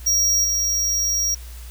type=tone with level steps; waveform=square; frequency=5660 Hz; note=F8; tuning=22 cents sharp; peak=-16 / -19 dBFS; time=0.06-1.35 s; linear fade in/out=10 ms; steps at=0.44 s; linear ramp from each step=5 ms; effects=added 60 Hz sine -34 dBFS peak until 1.7 s + white hiss -45 dBFS RMS until 1.7 s